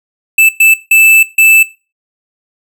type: tone bursts at uneven times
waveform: square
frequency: 2637 Hz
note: E7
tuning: in tune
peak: -4 dBFS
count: 4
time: 0.38-0.49 / 0.6-0.74 / 0.91-1.23 / 1.38-1.63 s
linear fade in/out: 5 ms
effects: noise-tail reverb RT60 0.3 s tail -17 dB re dry

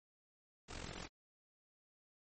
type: noise with amplitude modulation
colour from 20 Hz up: pink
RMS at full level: -44 dBFS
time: 0.68-1.08 s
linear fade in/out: 20 ms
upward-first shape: sine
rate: 43.9 Hz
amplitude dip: 80%
effects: MP3 32 kbps

